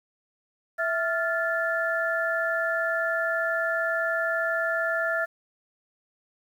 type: tone cluster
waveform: sine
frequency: 659 / 1391 / 1744 Hz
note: E5 / F6 / A6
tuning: -1 / -7 / -16 cents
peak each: -28 dBFS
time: 0.78-5.26 s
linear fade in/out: 20 ms
effects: 9-bit